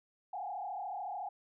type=tone with frequency modulation; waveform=sine; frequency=775 Hz; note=G5; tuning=20 cents flat; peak=-37 dBFS; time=0.33-1.29 s; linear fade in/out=5 ms; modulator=33.8 Hz; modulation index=2; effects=none